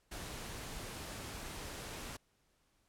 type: noise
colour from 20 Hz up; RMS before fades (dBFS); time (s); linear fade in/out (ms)
pink; -45; 0.11-2.17; 10
effects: pink hiss -75 dBFS RMS until 2.88 s + low-pass 12000 Hz 12 dB/octave